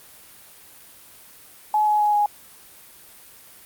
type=tone with pitch steps; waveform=sine; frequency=850 / 843.2 / 836.4 / 829.6 Hz; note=G#5 / G#5 / G#5 / G#5; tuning=+40 / +26 / +12 / -2 cents; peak=-16 dBFS; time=1.74-2.26 s; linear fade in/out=2 ms; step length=130 ms; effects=white hiss -47 dBFS RMS until 3.65 s + Opus 32 kbps